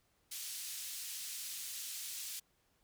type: band-pass noise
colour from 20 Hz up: white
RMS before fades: -44 dBFS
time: 0.31-2.4 s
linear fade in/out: 10 ms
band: 3100 to 12000 Hz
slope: 12 dB/octave
effects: pink hiss -75 dBFS RMS until 2.83 s